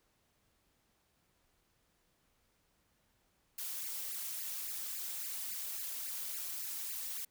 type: noise with flanger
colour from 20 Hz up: blue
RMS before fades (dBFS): -41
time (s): 3.58-7.25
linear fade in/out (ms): 5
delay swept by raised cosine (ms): 0.41 to 3.81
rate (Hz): 3.6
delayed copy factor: +0.85
effects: pink hiss -75 dBFS RMS until 7.3 s